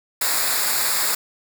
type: noise with comb filter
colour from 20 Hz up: white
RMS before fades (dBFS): -21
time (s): 0.21-1.15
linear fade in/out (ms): 5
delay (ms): 0.33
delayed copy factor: -0.7
effects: none